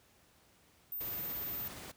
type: tone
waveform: sine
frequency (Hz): 14580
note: A#9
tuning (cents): -40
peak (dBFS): -37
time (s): 0.92-1.68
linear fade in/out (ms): 2
type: noise with tremolo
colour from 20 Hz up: pink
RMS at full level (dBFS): -46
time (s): 1-1.92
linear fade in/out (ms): 10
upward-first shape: sine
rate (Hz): 17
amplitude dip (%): 25
effects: pink hiss -66 dBFS RMS until 1.96 s + high-pass 60 Hz 12 dB/octave